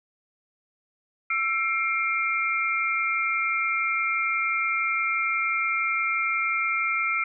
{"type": "tone cluster", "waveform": "sine", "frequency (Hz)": [1337, 2129, 2360], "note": ["E6", "C7", "D7"], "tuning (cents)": [24, 30, 8], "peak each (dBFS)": -27, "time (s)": [1.3, 7.24], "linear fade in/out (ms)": 5, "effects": []}